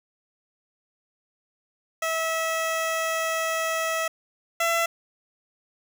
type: tone pair in turn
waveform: 15% pulse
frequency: 649 / 671.5 Hz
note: E5 / E5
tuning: -27 / +32 cents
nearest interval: minor second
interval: 59 cents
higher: second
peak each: -18 / -15 dBFS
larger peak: second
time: 2.02-4.08 / 4.6-4.86 s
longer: first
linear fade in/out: 5 ms
effects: none